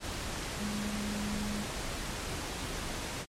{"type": "tone in noise", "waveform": "sine", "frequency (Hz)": 207.7, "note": "G#3", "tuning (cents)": 0, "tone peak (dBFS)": -34, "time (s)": [0.58, 1.66], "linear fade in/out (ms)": 50, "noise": "pink", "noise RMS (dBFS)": -37, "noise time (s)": [0, 3.26], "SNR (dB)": 0, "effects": ["low-pass 9000 Hz 12 dB/octave", "MP3 64 kbps"]}